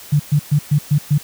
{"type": "tone bursts", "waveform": "sine", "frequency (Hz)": 146.83, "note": "D3", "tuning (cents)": 0, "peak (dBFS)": -10, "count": 6, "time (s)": [0.12, 1.182], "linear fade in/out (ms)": 10, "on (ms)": 77, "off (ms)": 120, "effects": ["white hiss -38 dBFS RMS until 1.23 s"]}